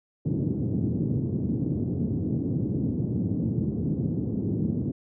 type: band-pass noise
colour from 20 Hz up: pink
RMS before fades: -27 dBFS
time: 0.25-4.92 s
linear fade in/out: 10 ms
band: 100 to 320 Hz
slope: 24 dB/octave
effects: none